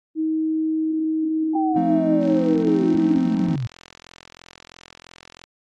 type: tone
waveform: sine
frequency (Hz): 316.2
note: D#4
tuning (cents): +28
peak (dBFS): -19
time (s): 0.15-3.19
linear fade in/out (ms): 50
type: linear sweep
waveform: sine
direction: down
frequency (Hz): 796 to 110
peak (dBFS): -22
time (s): 1.55-3.67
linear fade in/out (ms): 5
type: chord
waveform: triangle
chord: F dominant seventh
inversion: none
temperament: equal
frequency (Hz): 174.61 / 220 / 261.6 / 311.1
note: F3 / A3 / C4 / Eb4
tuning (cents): 0 / 0 / 0 / 0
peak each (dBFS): -24 / -25 / -22 / -24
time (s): 1.76-3.56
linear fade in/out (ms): 5
type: click train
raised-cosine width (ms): 0.2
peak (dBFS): -23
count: 139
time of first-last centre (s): 2.23-5.439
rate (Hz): 43
effects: AAC 32 kbps